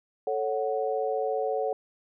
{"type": "chord", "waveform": "sine", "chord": "F# minor", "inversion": "first", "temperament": "equal", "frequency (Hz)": [440, 554.4, 740], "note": ["A4", "C#5", "F#5"], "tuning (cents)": [0, 0, 0], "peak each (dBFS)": [-29, -30, -31], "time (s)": [0.27, 1.73], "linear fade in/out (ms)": 2, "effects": []}